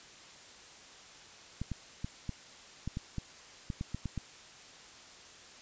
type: clicks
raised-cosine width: 5 ms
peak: -23 dBFS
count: 12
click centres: 1.616 / 1.717 / 2.045 / 2.293 / 2.876 / 2.971 / 3.183 / 3.702 / 3.811 / 3.946 / 4.057 / 4.177 s
effects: white hiss -53 dBFS RMS until 5.61 s + resampled to 16000 Hz